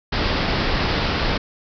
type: low-pass noise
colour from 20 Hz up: pink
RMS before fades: -21 dBFS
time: 0.12-1.38 s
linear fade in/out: 10 ms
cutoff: 5200 Hz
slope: 96 dB/octave
effects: none